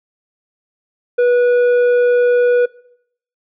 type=tone with tanh clipping; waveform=sine; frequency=487.9 Hz; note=B4; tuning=21 cents flat; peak=-11 dBFS; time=1.18-2.66 s; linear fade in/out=10 ms; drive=7 dB; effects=noise-tail reverb RT60 0.7 s tail -21 dB re dry